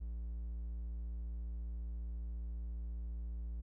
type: tone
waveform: triangle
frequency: 57.3 Hz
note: A#1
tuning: 29 cents flat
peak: -37 dBFS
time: 0-3.62 s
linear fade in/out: 20 ms
effects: none